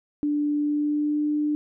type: tone with pitch glide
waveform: sine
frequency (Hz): 294.2 to 298.3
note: D4 to D4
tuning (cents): +3 to +27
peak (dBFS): -21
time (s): 0.23-1.55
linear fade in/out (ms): 0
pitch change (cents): +24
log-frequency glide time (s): 0.57-1.24
effects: none